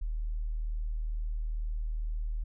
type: tone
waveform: sine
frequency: 38.89 Hz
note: D#1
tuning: in tune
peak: -30 dBFS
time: 0.01-2.44 s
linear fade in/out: 10 ms
effects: none